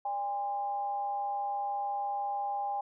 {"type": "tone with amplitude modulation", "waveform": "sine", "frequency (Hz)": 810, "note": "G#5", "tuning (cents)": -43, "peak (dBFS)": -28, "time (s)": [0.05, 2.81], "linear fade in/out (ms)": 5, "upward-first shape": "sine", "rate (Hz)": 226, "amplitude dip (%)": 55, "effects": []}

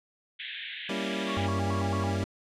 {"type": "band-pass noise", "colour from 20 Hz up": "white", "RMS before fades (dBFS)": -39, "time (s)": [0.39, 1.47], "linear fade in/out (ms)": 10, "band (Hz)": [1600, 3700], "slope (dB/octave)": 96}
{"type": "chord", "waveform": "25% pulse", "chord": "G diminished seventh", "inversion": "none", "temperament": "equal with one note detuned", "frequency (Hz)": [196, 233.1, 277.2, 327.9], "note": ["G3", "Bb3", "Db4", "Fb4"], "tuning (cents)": [0, 0, 0, -9], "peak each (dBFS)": [-30, -33, -33, -35], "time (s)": [0.89, 2.24], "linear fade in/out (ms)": 5}
{"type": "tone with vibrato", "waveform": "sine", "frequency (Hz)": 951, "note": "A#5", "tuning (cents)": 34, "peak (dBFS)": -34, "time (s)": [1.26, 2.16], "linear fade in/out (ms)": 50, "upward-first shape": "square", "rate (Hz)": 4.5, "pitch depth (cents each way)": 270}
{"type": "tone", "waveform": "triangle", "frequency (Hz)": 95, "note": "F#2", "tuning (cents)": 46, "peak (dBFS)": -27, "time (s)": [1.37, 2.24], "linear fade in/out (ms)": 0}
{"effects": ["low-pass 8000 Hz 12 dB/octave"]}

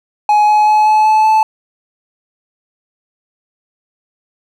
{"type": "tone with pitch steps", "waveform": "triangle", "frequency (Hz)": [840, 846.3, 852.7, 859.1, 865.6, 872.1], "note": ["G#5", "G#5", "G#5", "A5", "A5", "A5"], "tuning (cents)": [19, 32, 45, -42, -29, -16], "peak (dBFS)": -5, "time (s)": [0.29, 1.43], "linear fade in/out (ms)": 2, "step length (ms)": 190, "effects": []}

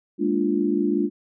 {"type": "chord", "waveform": "sine", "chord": "Bb dominant seventh", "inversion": "third", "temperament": "equal", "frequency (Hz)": [207.7, 233.1, 293.7, 349.2], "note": ["Ab3", "Bb3", "D4", "F4"], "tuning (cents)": [0, 0, 0, 0], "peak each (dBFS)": [-25, -28, -23, -24], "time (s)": [0.18, 1.1], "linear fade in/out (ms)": 50, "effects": []}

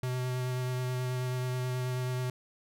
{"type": "tone with vibrato", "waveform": "square", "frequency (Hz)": 126.6, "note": "B2", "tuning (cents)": 43, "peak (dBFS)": -31, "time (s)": [0.03, 2.3], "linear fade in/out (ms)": 2, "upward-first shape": "sine", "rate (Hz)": 9.3, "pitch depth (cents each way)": 12, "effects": []}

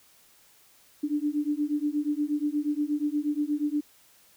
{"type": "beating tone pair", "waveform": "sine", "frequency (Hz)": [291.4, 299.8], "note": ["D4", "D4"], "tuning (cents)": [-13, 36], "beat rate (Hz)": 8.4, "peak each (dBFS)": [-28, -28], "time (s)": [1.03, 3.81], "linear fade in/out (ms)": 10, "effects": ["white hiss -59 dBFS RMS until 4.36 s"]}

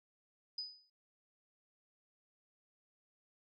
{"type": "tone with exponential decay", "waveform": "sine", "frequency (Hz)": 4983, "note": "D#8", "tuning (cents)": 2, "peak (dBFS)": -36, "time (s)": [0.58, 0.9], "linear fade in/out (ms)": 5, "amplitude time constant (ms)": 68, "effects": []}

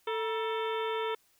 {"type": "harmonic tone with a mistuned harmonic", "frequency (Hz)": 443.2, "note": "A4", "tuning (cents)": 13, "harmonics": [1, 2, 3, 4, 5, 6, 7, 8], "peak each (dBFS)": [-32, -36, -39, -45, -44, -48, -46, -45], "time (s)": [0.07, 1.15], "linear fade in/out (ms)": 5, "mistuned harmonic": 2, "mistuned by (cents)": 120, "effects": ["white hiss -68 dBFS RMS until 1.39 s"]}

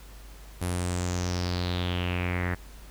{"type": "tone with low-pass filter sweep", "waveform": "sawtooth", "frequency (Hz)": 89.1, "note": "F2", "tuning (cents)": 35, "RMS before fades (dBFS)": -29, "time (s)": [0.61, 2.55], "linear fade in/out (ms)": 10, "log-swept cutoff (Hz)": [11000, 1800], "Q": 5, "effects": ["added 50 Hz sine -44 dBFS peak until 2.9 s", "pink hiss -52 dBFS RMS until 2.9 s"]}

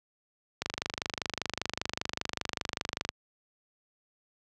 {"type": "click train", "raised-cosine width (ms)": 0.2, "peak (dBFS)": -12, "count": 63, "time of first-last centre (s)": [0.62, 3.09], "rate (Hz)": 25.1, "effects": ["high-pass 60 Hz 12 dB/octave"]}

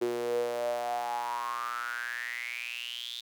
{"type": "tone with high-pass filter sweep", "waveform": "sawtooth", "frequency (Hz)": 119.7, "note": "A#2", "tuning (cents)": 46, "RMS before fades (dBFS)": -34, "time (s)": [0.01, 3.21], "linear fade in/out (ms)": 10, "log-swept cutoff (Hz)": [370, 3700], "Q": 9.9, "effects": []}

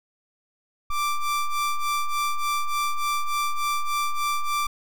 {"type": "ring-modulated tone", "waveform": "square", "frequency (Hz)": 587.3, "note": "D5", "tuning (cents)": 0, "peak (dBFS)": -20, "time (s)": [0.9, 4.67], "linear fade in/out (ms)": 5, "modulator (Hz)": 589, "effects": []}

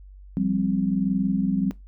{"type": "chord", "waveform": "sine", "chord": "F suspended second", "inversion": "none", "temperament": "equal", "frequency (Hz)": [174.61, 196, 261.6], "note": ["F3", "G3", "C4"], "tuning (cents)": [0, 0, 0], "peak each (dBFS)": [-27, -23, -26], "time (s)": [0.37, 1.71], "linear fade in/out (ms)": 0, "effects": ["noise-tail reverb RT60 0.2 s tail -20 dB re dry", "added 48 Hz sine -42 dBFS peak until 1.87 s"]}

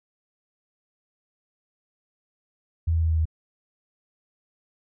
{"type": "tone with pitch steps", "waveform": "sine", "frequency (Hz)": [82.5, 81.74, 80.99, 80.24, 79.51], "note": ["E2", "E2", "E2", "E2", "D#2"], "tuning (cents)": [2, -14, -30, -46, 38], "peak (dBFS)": -19, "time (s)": [2.87, 3.255], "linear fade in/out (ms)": 10, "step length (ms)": 77, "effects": []}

